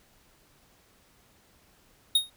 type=tone with exponential decay; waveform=square; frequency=3729 Hz; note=A#7; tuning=in tune; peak=-17 dBFS; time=2.15-2.3 s; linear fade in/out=5 ms; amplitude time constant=32 ms; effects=pink hiss -62 dBFS RMS until 2.36 s